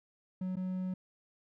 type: tone with dropouts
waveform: triangle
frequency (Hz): 185.1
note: F#3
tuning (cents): +1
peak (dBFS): -31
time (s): 0.41-0.94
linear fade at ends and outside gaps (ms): 5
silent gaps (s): 0.557-0.567
effects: none